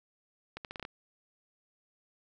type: accelerating click train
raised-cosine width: 0.3 ms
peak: -24 dBFS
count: 7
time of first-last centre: 0.57-0.851 s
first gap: 78 ms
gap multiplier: 0.79
effects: none